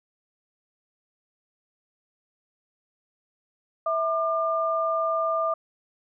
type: tone pair together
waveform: sine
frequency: 652.4 / 1200 Hz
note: E5 / D6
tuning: -18 / +37 cents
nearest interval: major seventh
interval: 1055 cents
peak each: -25 dBFS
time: 3.86-5.54 s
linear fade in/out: 5 ms
effects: none